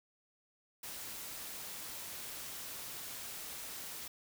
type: noise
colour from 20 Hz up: white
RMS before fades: -45 dBFS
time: 0.83-4.08 s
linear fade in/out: 5 ms
effects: none